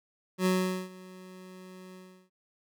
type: tone with ADSR envelope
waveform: 25% pulse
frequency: 185 Hz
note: F#3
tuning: in tune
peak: -19 dBFS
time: 0.38-2.3 s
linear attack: 77 ms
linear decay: 430 ms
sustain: -23 dB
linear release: 360 ms
effects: none